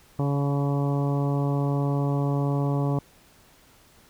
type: harmonic tone with a mistuned harmonic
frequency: 141.3 Hz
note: C#3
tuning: 34 cents sharp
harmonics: 1 / 2 / 3 / 4 / 5 / 6 / 7 / 8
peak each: -23 / -29 / -33 / -35 / -37 / -39 / -40 / -41 dBFS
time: 0.19-2.99 s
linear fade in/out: 2 ms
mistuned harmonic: 6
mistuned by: +16 cents
effects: pink hiss -56 dBFS RMS until 4.09 s